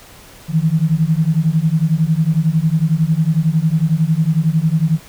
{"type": "beating tone pair", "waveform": "sine", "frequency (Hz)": [154.4, 165.4], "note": ["D#3", "E3"], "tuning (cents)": [-13, 6], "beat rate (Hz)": 11, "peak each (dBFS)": -15, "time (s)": [0.48, 5], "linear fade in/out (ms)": 50, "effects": ["pink hiss -41 dBFS RMS until 5.08 s"]}